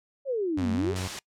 sine exponential two-way sweep, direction down then up, 570 to 215.3 to 448.2 Hz, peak -25 dBFS, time 0.25-0.95 s, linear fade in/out 50 ms, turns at 0.72 s
sawtooth tone, 92.5 Hz, F#2, in tune, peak -26 dBFS, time 0.57-1.08 s, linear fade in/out 10 ms
white noise, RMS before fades -34 dBFS, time 0.96-1.19 s, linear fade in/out 0 ms
effects noise-tail reverb RT60 0.1 s tail -25 dB re dry + low-pass 7000 Hz 12 dB/octave

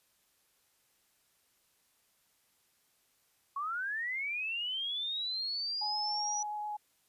sine linear sweep, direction up, 1087 to 5920 Hz, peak -33 dBFS, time 3.56-6.43 s, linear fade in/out 5 ms
sine tone with vibrato, 840 Hz, G#5, 19 cents sharp, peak -35 dBFS, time 5.81-6.77 s, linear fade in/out 10 ms, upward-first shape triangle, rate 8.5 Hz, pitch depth 11 cents each way
effects white hiss -72 dBFS RMS until 7.08 s + resampled to 32000 Hz

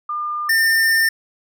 sine / square tone pair in turn, 1204 / 1804 Hz, D6 / A6, +43 / +43 cents, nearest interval perfect fifth, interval 700 cents, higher second, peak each -21 / -14 dBFS, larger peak second, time 0.09-0.49 / 0.49-1.09 s, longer second, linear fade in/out 5 ms, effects none

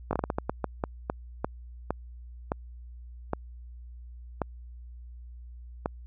slowing click train, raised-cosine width 1 ms, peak -13 dBFS, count 17, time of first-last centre 0.11-5.859 s, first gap 20 ms, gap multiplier 1.33, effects added 60 Hz sine -42 dBFS peak until 6.06 s

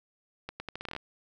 accelerating click train, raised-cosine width 0.3 ms, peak -21 dBFS, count 11, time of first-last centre 0.49-0.964 s, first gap 110 ms, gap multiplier 0.79, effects none

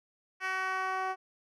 10% pulse tone with band-pass filter sweep, 377 Hz, F#4, 32 cents sharp, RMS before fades -33 dBFS, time 0.4-1.16 s, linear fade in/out 50 ms, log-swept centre 1900 to 760 Hz, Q 1.3, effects none

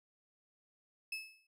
35% pulse tone with exponential decay, 2603 Hz, E7, 22 cents flat, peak -34 dBFS, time 1.12-1.47 s, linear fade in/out 5 ms, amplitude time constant 75 ms, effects low-pass 12000 Hz 12 dB/octave

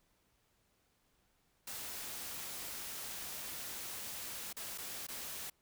white noise with dropouts, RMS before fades -44 dBFS, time 1.67-5.5 s, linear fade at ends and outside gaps 5 ms, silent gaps 4.529-4.566 / 4.778-4.782 / 5.069-5.085 s, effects pink hiss -75 dBFS RMS until 5.61 s

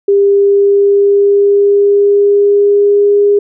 sine tone with pitch glide, 400 to 407.7 Hz, G4 to G#4, +35 to -32 cents, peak -5 dBFS, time 0.08-3.39 s, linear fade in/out 5 ms, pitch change +33 cents, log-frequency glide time 0.29-3.14 s, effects none

